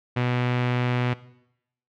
sawtooth tone with low-pass filter, 123.47 Hz, B2, in tune, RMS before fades -24 dBFS, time 0.16-1.14 s, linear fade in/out 10 ms, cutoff 2600 Hz, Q 1.6, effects noise-tail reverb RT60 0.8 s tail -18 dB re dry

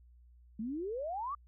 sine exponential sweep, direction up, 207.7 to 1215 Hz, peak -35 dBFS, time 0.59-1.35 s, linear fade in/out 5 ms, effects added 60 Hz sine -57 dBFS peak until 1.47 s

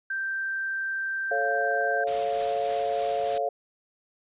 sine tone, 1568 Hz, G6, in tune, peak -27 dBFS, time 0.1-2.04 s, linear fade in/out 5 ms
sine chord, A augmented, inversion none, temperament equal, 440 / 554.4 / 698.5 Hz, A4 / C#5 / E#5, 0 / 0 / 0 cents, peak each -31 / -29 / -27 dBFS, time 1.31-3.49 s, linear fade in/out 5 ms
white noise with tremolo, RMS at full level -36 dBFS, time 2.07-3.38 s, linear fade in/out 2 ms, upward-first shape sine, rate 3.3 Hz, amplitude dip 25%
effects resampled to 8000 Hz

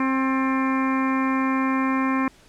harmonic tone with a mistuned harmonic, 265.1 Hz, C4, 23 cents sharp, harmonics 1 / 2 / 3 / 4 / 5 / 6 / 7 / 8 / 9, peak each -21 / -35 / -35 / -26 / -35 / -38 / -34 / -36 / -35 dBFS, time 0-2.28 s, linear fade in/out 2 ms, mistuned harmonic 7, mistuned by -53 cents, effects pink hiss -53 dBFS RMS until 2.48 s + low-pass 9000 Hz 12 dB/octave

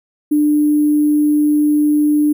sine tone with sample-and-hold, 297.8 Hz, D4, 24 cents sharp, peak -10 dBFS, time 0.31-2.33 s, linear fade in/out 10 ms, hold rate 11025 Hz, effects none

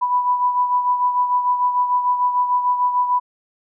sine beating tone pair, 987.8 / 994.5 Hz, B5 / B5, 0 / +12 cents, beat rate 6.7 Hz, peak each -16 / -24 dBFS, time 0.01-3.2 s, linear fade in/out 20 ms, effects none

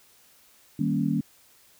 sine chord, Eb dominant seventh, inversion none, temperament equal, 155.56 / 196 / 233.1 / 277.2 Hz, Eb3 / G3 / Bb3 / Db4, 0 / 0 / 0 / 0 cents, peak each -28 dBFS, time 0.79-1.21 s, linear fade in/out 5 ms, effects white hiss -58 dBFS RMS until 1.79 s

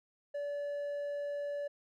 sine tone with hard clipping, 576 Hz, D5, 34 cents flat, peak -36 dBFS, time 0.34-1.68 s, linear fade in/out 10 ms, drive 3 dB, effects none

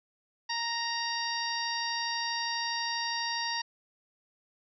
harmonic tone, 932.3 Hz, A#5, in tune, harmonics 1 / 2 / 3 / 4 / 5 / 6, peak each -35 / -36 / -42 / -41 / -36 / -38 dBFS, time 0.49-3.62 s, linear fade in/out 10 ms, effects none

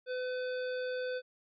harmonic tone, 505 Hz, B4, 39 cents sharp, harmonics 1 / 3 / 5 / 7 / 9, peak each -34 / -42 / -52 / -51 / -53 dBFS, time 0.06-1.22 s, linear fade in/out 50 ms, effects none

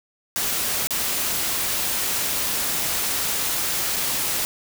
white noise with dropouts, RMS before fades -24 dBFS, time 0.36-4.45 s, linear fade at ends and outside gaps 0 ms, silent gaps 0.871-0.907 / 3.962-3.966 s, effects none

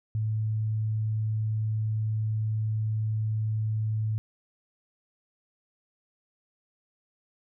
sine tone, 108.9 Hz, A2, 17 cents flat, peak -25 dBFS, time 0.15-4.18 s, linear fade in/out 0 ms, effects none

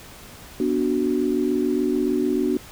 sine chord, B minor, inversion none, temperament equal, 246.9 / 293.7 / 370 Hz, B3 / D4 / F#4, 0 / 0 / 0 cents, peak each -24 / -23 / -23 dBFS, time 0.6-2.57 s, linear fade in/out 2 ms, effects pink hiss -43 dBFS RMS until 2.71 s

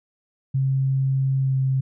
sine tone with pitch glide, 134.2 to 132.81 Hz, C3 to C3, +44 to +26 cents, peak -18 dBFS, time 0.54-1.81 s, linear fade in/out 10 ms, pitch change -18 cents, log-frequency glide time 1.41-1.56 s, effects none

